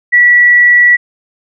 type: tone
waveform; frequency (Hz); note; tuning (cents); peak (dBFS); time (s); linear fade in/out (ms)
sine; 1945; B6; -27; -3; 0.12-0.97; 20
effects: none